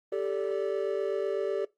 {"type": "chord", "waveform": "triangle", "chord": "G suspended second", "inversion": "none", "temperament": "equal with one note detuned", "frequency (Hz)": [392, 440, 579.2], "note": ["G4", "A4", "D5"], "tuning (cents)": [0, 0, -24], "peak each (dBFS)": [-29, -30, -31], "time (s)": [0.12, 1.65], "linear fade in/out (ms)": 5, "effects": ["noise-tail reverb RT60 0.2 s tail -21 dB re dry", "Opus 24 kbps"]}